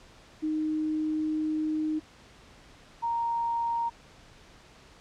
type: tone pair in turn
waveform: sine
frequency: 310 / 931.6 Hz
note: D#4 / A#5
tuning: -6 / -1 cents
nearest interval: octave + perfect fifth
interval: 1905 cents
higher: second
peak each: -26 dBFS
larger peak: neither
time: 0.42-2 / 3.02-3.9 s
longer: first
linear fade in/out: 20 ms
effects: pink hiss -54 dBFS RMS until 5 s + low-pass 6000 Hz 12 dB/octave